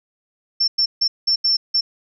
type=tone bursts at uneven times; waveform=sine; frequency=5390 Hz; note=E8; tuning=38 cents sharp; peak=-14 dBFS; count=6; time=0.6-0.68 / 0.78-0.86 / 1.01-1.08 / 1.27-1.36 / 1.44-1.57 / 1.74-1.81 s; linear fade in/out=10 ms; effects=none